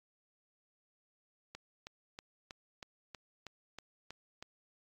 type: click train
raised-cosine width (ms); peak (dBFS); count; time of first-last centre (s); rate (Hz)
0.2; -28; 10; 1.55-4.425; 3.13
effects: AAC 48 kbps